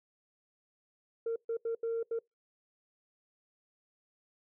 sine tone bursts at uneven times, 458.7 Hz, A#4, 28 cents flat, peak -29 dBFS, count 5, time 1.26-1.36 / 1.49-1.57 / 1.65-1.75 / 1.83-2.03 / 2.11-2.19 s, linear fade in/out 5 ms, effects noise-tail reverb RT60 0.2 s tail -26 dB re dry + tanh soft clip ceiling -28 dBFS

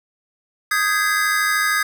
square chord, Ab major seventh, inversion second, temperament equal with one note detuned, 1244.5 / 1568 / 1661.2 / 2043 Hz, Eb6 / G6 / Ab6 / C7, 0 / 0 / 0 / -42 cents, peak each -23 / -26 / -21 / -25 dBFS, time 0.71-1.83 s, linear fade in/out 5 ms, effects none

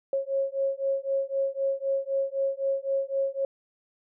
sine beating tone pair, 543 / 546.9 Hz, C#5 / C#5, -36 / -23 cents, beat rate 3.9 Hz, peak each -28 dBFS, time 0.13-3.45 s, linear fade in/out 2 ms, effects none

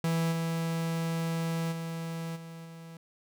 45% pulse tone with level steps, 164.81 Hz, E3, in tune, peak -26 / -29 / -34 / -42 / -44 dBFS, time 0.04-2.97 s, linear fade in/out 2 ms, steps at 0.31 / 1.71 / 2.35 / 2.64 s, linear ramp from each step 20 ms, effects none

